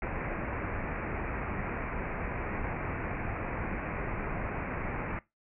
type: low-pass noise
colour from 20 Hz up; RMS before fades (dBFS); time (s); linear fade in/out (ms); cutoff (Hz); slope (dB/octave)
pink; -35; 0.02-5.19; 2; 2500; 96
effects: noise-tail reverb RT60 0.2 s tail -19 dB re dry